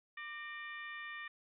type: harmonic tone with a mistuned harmonic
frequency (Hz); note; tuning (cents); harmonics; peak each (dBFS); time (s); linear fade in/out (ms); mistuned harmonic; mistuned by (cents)
593; D5; +17; 2 / 3 / 4 / 5 / 6; -50 / -45 / -50 / -57 / -58; 0.17-1.28; 5; 3; +56
effects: none